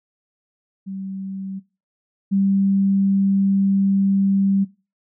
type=tone pair in turn; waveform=sine; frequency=192.7 / 195.84 Hz; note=G3 / G3; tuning=-29 / -1 cents; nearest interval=unison; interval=28 cents; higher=second; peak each=-27 / -15 dBFS; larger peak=second; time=0.86-1.6 / 2.31-4.65 s; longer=second; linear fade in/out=20 ms; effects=noise-tail reverb RT60 0.3 s tail -20 dB re dry